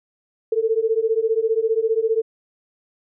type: beating tone pair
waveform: sine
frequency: 440 / 455 Hz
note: A4 / A#4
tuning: 0 / -42 cents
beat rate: 15 Hz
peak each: -20 dBFS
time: 0.52-2.22 s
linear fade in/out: 5 ms
effects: none